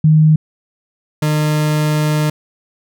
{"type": "tone pair in turn", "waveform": ["sine", "40% pulse"], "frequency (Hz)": [155.56, 151.92], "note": ["D#3", "D#3"], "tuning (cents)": [0, -41], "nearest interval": "unison", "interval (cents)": 41, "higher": "first", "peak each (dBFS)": [-6, -12], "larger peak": "first", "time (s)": [[0.04, 0.36], [1.22, 2.3]], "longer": "second", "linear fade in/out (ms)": 5, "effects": []}